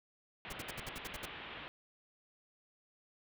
white low-pass noise, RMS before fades -48 dBFS, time 0.45-1.68 s, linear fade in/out 0 ms, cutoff 3400 Hz, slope 48 dB/octave
pink noise bursts, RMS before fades -43 dBFS, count 9, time 0.5-1.256 s, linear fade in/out 5 ms, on 28 ms, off 63 ms
effects none

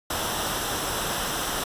pink noise with comb filter, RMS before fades -28 dBFS, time 0.1-1.64 s, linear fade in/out 5 ms, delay 0.44 ms, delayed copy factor -0.55, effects resampled to 32000 Hz

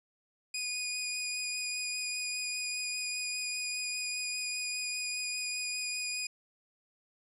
15% pulse tone with vibrato, 2468 Hz, D#7, 15 cents flat, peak -26 dBFS, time 0.54-6.27 s, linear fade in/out 5 ms, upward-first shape triangle, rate 5 Hz, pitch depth 13 cents each way, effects resampled to 22050 Hz

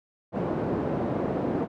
pink band-pass noise, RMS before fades -28 dBFS, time 0.32-1.68 s, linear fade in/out 50 ms, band 190 to 580 Hz, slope 12 dB/octave, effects none

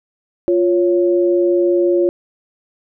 sine tone pair together, 350 / 555.6 Hz, F4 / C#5, +4 / +4 cents, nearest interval minor sixth, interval 800 cents, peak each -12 / -18 dBFS, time 0.48-2.09 s, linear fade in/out 0 ms, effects none

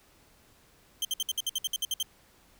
sawtooth tone bursts, 3136 Hz, G7, in tune, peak -24 dBFS, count 12, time 1.02-2.028 s, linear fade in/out 2 ms, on 29 ms, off 60 ms, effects pink hiss -61 dBFS RMS until 2.59 s

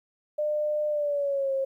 sine tone with pitch glide, 601 to 538.5 Hz, D5 to C5, +40 to +50 cents, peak -24 dBFS, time 0.38-1.65 s, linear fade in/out 10 ms, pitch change -190 cents, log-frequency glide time 0.89-1.53 s, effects 11-bit

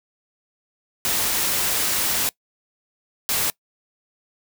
white noise bursts at uneven times, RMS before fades -22 dBFS, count 2, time 1.05-2.29 / 3.29-3.5 s, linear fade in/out 0 ms, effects noise-tail reverb RT60 0.1 s tail -23 dB re dry

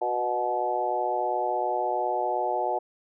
harmonic tone with a mistuned harmonic, 122.9 Hz, B2, 8 cents flat, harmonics 3 / 4 / 5 / 6 / 7, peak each -33 / -33 / -31 / -29 / -29 dBFS, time 0.01-2.79 s, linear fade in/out 10 ms, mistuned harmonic 6, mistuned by -16 cents, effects none

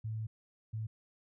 sine tone bursts at uneven times, 110 Hz, A2, in tune, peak -35 dBFS, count 2, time 0.04-0.27 / 0.73-0.87 s, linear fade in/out 10 ms, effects none

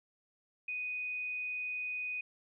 sine tone, 2489 Hz, D#7, in tune, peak -35 dBFS, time 0.68-2.21 s, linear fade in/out 5 ms, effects none

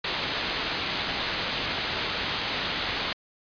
white low-pass noise, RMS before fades -30 dBFS, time 0.04-3.13 s, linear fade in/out 5 ms, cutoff 4500 Hz, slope 48 dB/octave, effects resampled to 11025 Hz

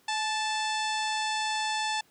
harmonic tone with a mistuned harmonic, 879 Hz, A5, 2 cents flat, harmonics 1 / 2 / 3 / 4 / 5 / 6 / 7 / 8 / 9 / 10, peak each -30 / -35 / -37 / -36 / -40 / -40 / -46 / -45 / -45 / -48 dBFS, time 0.08-2.01 s, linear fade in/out 5 ms, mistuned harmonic 1, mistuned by -38 cents, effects pink hiss -63 dBFS RMS until 2.1 s + high-pass 150 Hz 12 dB/octave

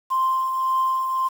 sine tone with tremolo, 1046.5 Hz, C6, in tune, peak -16 dBFS, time 0.1-1.29 s, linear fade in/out 20 ms, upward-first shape triangle, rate 1.8 Hz, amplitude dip 50%, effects tanh soft clip ceiling -13 dBFS + 7-bit

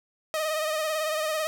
sawtooth tone with vibrato, 622.3 Hz, D#5, in tune, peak -22 dBFS, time 0.34-1.47 s, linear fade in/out 0 ms, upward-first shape sine, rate 18 Hz, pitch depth 45 cents each way, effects none

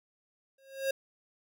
square tone with exponential growth, 540 Hz, C#5, 45 cents flat, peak -26 dBFS, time 0.58-0.91 s, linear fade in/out 5 ms, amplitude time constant 70 ms, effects none

